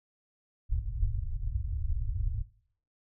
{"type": "low-pass noise", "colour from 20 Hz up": "pink", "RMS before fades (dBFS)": -31, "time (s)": [0.69, 2.43], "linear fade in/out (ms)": 20, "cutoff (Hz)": 110, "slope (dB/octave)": 48, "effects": ["noise-tail reverb RT60 0.6 s tail -21 dB re dry"]}